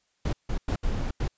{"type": "noise bursts at uneven times", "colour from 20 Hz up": "brown", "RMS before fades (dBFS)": -27, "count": 5, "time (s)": [[0.25, 0.33], [0.49, 0.58], [0.68, 0.76], [0.83, 1.11], [1.2, 1.28]], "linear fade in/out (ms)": 5, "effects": ["white hiss -72 dBFS RMS until 1.37 s", "resampled to 16000 Hz"]}